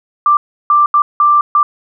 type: tone bursts at uneven times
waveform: sine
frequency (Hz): 1179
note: D6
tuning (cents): +6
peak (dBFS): -6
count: 5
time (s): 0.26-0.37 / 0.7-0.86 / 0.94-1.02 / 1.2-1.41 / 1.55-1.63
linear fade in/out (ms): 2
effects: none